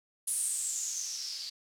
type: noise with low-pass filter sweep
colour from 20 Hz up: violet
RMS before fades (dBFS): -35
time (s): 0.27-1.5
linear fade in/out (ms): 10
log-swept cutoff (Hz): 9900 to 4500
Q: 7.1
effects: none